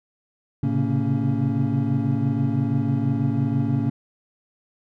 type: tone cluster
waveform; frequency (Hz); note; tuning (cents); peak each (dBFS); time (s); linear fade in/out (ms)
triangle; 111.1 / 133.6 / 139.7 / 230.1 / 279.5; A2 / C3 / C#3 / A#3 / C#4; +17 / +36 / +14 / -22 / +14; -24; 0.63-3.9; 5
effects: none